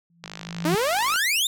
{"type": "tone with exponential growth", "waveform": "sine", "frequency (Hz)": 169.5, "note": "E3", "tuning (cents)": 49, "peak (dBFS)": -20, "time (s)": [0.1, 0.75], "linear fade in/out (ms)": 2, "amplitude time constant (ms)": 140}
{"type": "click train", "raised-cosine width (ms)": 0.2, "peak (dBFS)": -17, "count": 49, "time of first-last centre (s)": [0.24, 1.16], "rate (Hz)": 52.2}
{"type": "exponential sweep", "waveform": "sawtooth", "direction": "up", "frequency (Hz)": [293.7, 3739], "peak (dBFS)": -17, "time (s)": [0.65, 1.47], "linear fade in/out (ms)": 2}
{"effects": []}